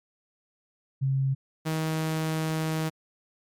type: tone pair in turn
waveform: sine / sawtooth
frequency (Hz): 134.8 / 158.53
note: C#3 / D#3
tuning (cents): -48 / +33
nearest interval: minor third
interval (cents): 281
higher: second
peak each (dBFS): -22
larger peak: neither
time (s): 1.01-1.35 / 1.65-2.9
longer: second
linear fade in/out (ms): 20
effects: MP3 96 kbps